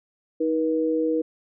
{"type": "tone pair together", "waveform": "sine", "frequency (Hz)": [316.1, 481.9], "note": ["D#4", "B4"], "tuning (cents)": [27, -43], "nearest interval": "perfect fifth", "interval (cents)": 730, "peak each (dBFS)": -23, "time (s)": [0.4, 1.22], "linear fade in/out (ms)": 10, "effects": []}